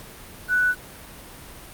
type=tone with quantisation; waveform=sine; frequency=1484 Hz; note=F#6; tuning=5 cents sharp; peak=-17 dBFS; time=0.48-0.75 s; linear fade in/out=50 ms; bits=7; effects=pink hiss -42 dBFS RMS until 1.73 s + Opus 48 kbps

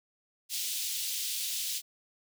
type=high-pass noise; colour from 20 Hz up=pink; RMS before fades=-34 dBFS; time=0.49-1.82 s; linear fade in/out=50 ms; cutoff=3200 Hz; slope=24 dB/octave; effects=none

